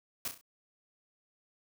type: noise with echo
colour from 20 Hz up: white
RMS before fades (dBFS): -35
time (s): 0.25-0.28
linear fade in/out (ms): 2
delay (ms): 33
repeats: 4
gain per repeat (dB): -7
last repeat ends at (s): 0.412
effects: none